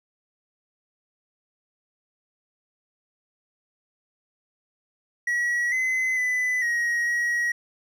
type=tone with pitch steps; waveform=triangle; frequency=1921 / 2039 / 2000 / 1891 / 1903 Hz; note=B6 / C7 / B6 / A#6 / A#6; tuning=-48 / -45 / +21 / +24 / +35 cents; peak=-20 dBFS; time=5.27-7.52 s; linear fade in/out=5 ms; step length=450 ms; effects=none